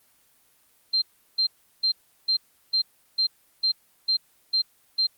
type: tone bursts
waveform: sine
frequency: 4156 Hz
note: C8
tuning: 12 cents flat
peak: -19 dBFS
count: 10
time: 0.93-5.07 s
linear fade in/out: 10 ms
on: 90 ms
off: 360 ms
effects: white hiss -62 dBFS RMS until 5.17 s + Opus 24 kbps